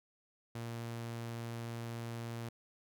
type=tone; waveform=sawtooth; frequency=116.54 Hz; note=A#2; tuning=in tune; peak=-36 dBFS; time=0.55-2.49 s; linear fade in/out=5 ms; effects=none